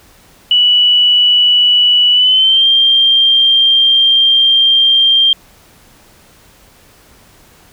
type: tone with pitch glide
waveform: sine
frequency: 2951 to 3181 Hz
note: F#7 to G7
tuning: -5 to +25 cents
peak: -6 dBFS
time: 0.51-5.33 s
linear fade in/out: 2 ms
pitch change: +130 cents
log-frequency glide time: 2.12-2.66 s
effects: pink hiss -45 dBFS RMS until 7.72 s